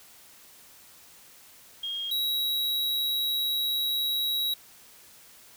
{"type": "tone pair in turn", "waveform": ["sine", "square"], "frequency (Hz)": [3247, 3861], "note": ["G#7", "B7"], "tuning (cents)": [-40, -40], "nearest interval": "minor third", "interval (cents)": 300, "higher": "second", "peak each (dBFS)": [-30, -26], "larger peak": "second", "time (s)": [[1.83, 2.11], [2.11, 4.54]], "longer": "second", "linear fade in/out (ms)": 5, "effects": ["white hiss -53 dBFS RMS until 5.56 s"]}